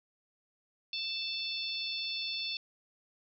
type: harmonic tone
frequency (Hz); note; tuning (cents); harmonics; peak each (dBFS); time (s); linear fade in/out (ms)
883; A5; +6; 3 / 4 / 5 / 6; -40 / -38 / -38 / -44; 0.93-2.57; 2
effects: none